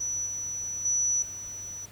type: tone with level steps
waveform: sine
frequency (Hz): 5920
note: F#8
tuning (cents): 0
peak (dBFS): -28 / -31 / -23 / -36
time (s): 0-1.86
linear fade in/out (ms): 10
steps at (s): 0.26 / 0.85 / 1.22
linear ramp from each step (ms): 5
effects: added 99 Hz sine -51 dBFS peak until 1.91 s + pink hiss -52 dBFS RMS until 1.91 s